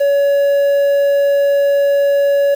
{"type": "tone with quantisation", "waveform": "triangle", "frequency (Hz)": 564, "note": "C#5", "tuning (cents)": 30, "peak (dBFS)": -8, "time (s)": [0, 2.55], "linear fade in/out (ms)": 10, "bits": 6, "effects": []}